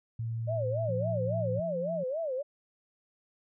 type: tone with pitch glide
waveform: sine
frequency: 114.2 to 113.08 Hz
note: A#2 to A2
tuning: -35 to +48 cents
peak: -31 dBFS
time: 0.19-1.6 s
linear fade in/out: 5 ms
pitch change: -17 cents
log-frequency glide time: 0.39-1.3 s
type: tone with vibrato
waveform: sine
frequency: 581 Hz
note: D5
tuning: 19 cents flat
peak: -30 dBFS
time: 0.47-2.43 s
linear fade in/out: 20 ms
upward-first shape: sine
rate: 3.6 Hz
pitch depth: 240 cents each way
type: tone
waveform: sine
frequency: 173.2 Hz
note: F3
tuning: 14 cents flat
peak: -36 dBFS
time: 0.88-2.04 s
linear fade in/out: 10 ms
effects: none